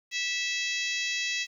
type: harmonic tone with a mistuned harmonic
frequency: 655 Hz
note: E5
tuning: 11 cents flat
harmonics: 3 / 4 / 5 / 6 / 7 / 8 / 9 / 10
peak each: -34 / -32 / -37 / -36 / -41 / -40 / -41 / -40 dBFS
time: 0.11-1.47 s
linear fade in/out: 50 ms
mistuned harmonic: 10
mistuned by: +25 cents
effects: 10-bit